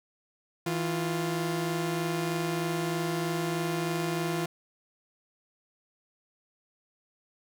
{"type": "tone pair together", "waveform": "sawtooth", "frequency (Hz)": [163, 349.2], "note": ["E3", "F4"], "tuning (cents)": [-19, 0], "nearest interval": "octave + minor second", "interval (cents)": 1319, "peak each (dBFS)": [-27, -27], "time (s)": [0.66, 4.46], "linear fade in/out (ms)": 5, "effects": []}